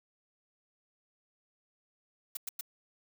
blue noise bursts, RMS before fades -37 dBFS, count 3, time 2.35-2.611 s, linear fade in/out 5 ms, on 21 ms, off 99 ms, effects none

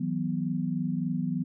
sine chord, E suspended second, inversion none, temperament equal with one note detuned, 161.61 / 185 / 246.9 Hz, E3 / F#3 / B3, -34 / 0 / 0 cents, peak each -31 dBFS, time 0-1.44 s, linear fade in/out 10 ms, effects none

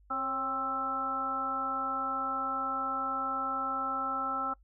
harmonic tone with a mistuned harmonic, 264.4 Hz, C4, 18 cents sharp, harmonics 1 / 2 / 3 / 4 / 5, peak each -42 / -43 / -38 / -42 / -31 dBFS, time 0.1-4.54 s, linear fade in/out 10 ms, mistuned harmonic 2, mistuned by +58 cents, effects noise-tail reverb RT60 0.1 s tail -22 dB re dry + added 50 Hz sine -58 dBFS peak until 4.63 s

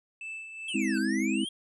triangle tone with tremolo, 2637 Hz, E7, in tune, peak -34 dBFS, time 0.21-0.98 s, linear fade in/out 2 ms, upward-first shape sine, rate 2.6 Hz, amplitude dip 50%
square exponential two-way sweep, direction down then up, 3293 to 1480 to 3293 Hz, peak -34 dBFS, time 0.68-1.49 s, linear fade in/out 5 ms, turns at 0.98 s
sine chord, Ab augmented, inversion none, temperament just, 207.7 / 259.6 / 324.5 Hz, Ab3 / C4 / E4, 0 / -13 / -27 cents, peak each -30 dBFS, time 0.74-1.45 s, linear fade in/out 10 ms
effects resampled to 24000 Hz

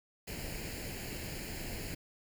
pink noise with comb filter, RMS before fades -41 dBFS, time 0.27-1.95 s, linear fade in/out 10 ms, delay 0.42 ms, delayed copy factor +0.7, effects none

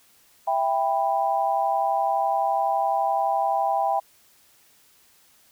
sine chord, E minor, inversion none, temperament just, 659.3 / 791.1 / 988.9 Hz, E5 / G5 / B5, 0 / +16 / +2 cents, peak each -26 / -22 / -28 dBFS, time 0.47-4 s, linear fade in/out 10 ms, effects white hiss -58 dBFS RMS until 5.51 s

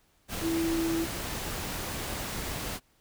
sine tone in noise, 329.6 Hz, E4, in tune, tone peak -26 dBFS, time 0.41-1.07 s, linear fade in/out 50 ms, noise pink, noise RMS -35 dBFS, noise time 0.28-2.8 s, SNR +6 dB, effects pink hiss -67 dBFS RMS until 3 s

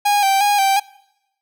45% pulse tone with vibrato, 800 Hz, G5, 35 cents sharp, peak -13 dBFS, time 0.05-0.8 s, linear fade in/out 10 ms, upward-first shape square, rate 2.8 Hz, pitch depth 43 cents each way, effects noise-tail reverb RT60 0.9 s tail -24 dB re dry

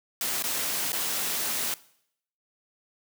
white noise with dropouts, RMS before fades -29 dBFS, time 0.21-1.74 s, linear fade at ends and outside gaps 1 ms, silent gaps 0.424-0.439 / 0.92-0.93 s, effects noise-tail reverb RT60 0.7 s tail -20 dB re dry + high-pass 150 Hz 12 dB/octave

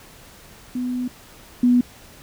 sine tone pair in turn, 249.2 / 245.5 Hz, B3 / B3, +16 / -10 cents, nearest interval unison, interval 26 cents, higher first, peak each -22 / -12 dBFS, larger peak second, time 0.75-1.08 / 1.63-1.81 s, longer first, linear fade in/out 5 ms, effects pink hiss -46 dBFS RMS until 2.22 s

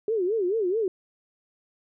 sine tone with vibrato, 401.7 Hz, G4, 42 cents sharp, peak -22 dBFS, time 0.08-0.88 s, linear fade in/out 2 ms, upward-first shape sine, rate 4.6 Hz, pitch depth 230 cents each way, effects none

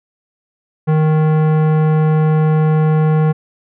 sine tone with tanh clipping, 155.56 Hz, D#3, in tune, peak -12 dBFS, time 0.87-3.33 s, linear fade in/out 20 ms, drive 17 dB, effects none

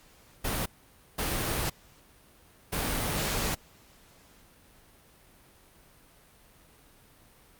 pink noise bursts at uneven times, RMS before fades -30 dBFS, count 3, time 0.44-0.66 / 1.18-1.7 / 2.72-3.55 s, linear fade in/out 10 ms, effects pink hiss -58 dBFS RMS until 7.59 s + Opus 48 kbps

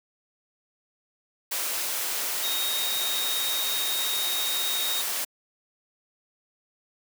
sine tone in noise, 3735 Hz, A#7, 3 cents sharp, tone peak -28 dBFS, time 2.43-5.02 s, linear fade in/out 10 ms, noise white, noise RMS -29 dBFS, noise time 1.51-5.25 s, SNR -2 dB, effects high-pass 400 Hz 12 dB/octave

